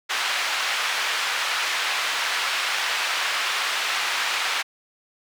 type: band-pass noise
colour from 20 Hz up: white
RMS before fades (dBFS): -25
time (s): 0.09-4.63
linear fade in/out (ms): 20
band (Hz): 1000 to 3000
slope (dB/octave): 12
effects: none